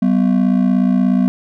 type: ring-modulated tone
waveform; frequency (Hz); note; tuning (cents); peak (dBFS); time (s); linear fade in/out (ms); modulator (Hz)
triangle; 220; A3; 0; -6; 0.02-1.28; 0; 28.4
effects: none